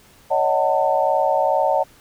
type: chord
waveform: sine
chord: D# half-diminished seventh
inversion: third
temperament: just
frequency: 560 / 622.3 / 746.7 / 896 Hz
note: C#5 / D#5 / F#5 / A5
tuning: +18 / 0 / +16 / +31 cents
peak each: -21 dBFS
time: 0.3-1.84 s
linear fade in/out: 20 ms
effects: pink hiss -51 dBFS RMS until 2 s